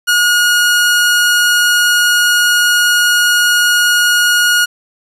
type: tone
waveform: sawtooth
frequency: 1441 Hz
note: F#6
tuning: 46 cents flat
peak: -5 dBFS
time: 0.07-4.66 s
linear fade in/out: 20 ms
effects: resampled to 32000 Hz + 7-bit